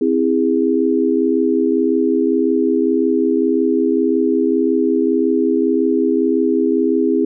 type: chord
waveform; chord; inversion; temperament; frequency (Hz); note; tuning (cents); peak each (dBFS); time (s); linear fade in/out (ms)
sine; C augmented; none; just; 261.6 / 327 / 408.8; C4 / E4 / G#4; 0 / -14 / -27; -17; 0.01-7.25; 5
effects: none